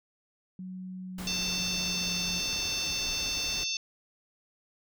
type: tone with pitch glide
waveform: sine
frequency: 185.2 to 177.45 Hz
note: F#3 to F3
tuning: +2 to +28 cents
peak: -37 dBFS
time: 0.59-2.4 s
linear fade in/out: 2 ms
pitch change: -74 cents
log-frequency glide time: 1.05-2.17 s
type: noise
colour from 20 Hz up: pink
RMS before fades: -41 dBFS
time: 1.18-3.64 s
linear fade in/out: 5 ms
type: harmonic tone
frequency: 892 Hz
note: A5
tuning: 23 cents sharp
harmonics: 3 / 4 / 5 / 6 / 7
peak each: -36 / -36 / -36 / -36 / -36 dBFS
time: 1.27-3.77 s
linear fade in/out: 2 ms
effects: none